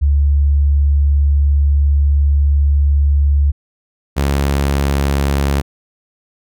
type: tone pair in turn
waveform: sine / sawtooth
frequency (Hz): 71.4 / 69.89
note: D2 / C#2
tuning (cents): -48 / +15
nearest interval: unison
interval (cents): 37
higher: first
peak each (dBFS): -9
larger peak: neither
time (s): 0.01-3.52 / 4.16-5.62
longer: first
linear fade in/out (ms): 20
effects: none